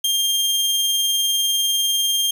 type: tone with tremolo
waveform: sawtooth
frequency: 3200 Hz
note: G7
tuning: 35 cents sharp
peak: -13 dBFS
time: 0.04-2.31 s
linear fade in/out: 5 ms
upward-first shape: sine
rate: 20 Hz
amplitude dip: 25%
effects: none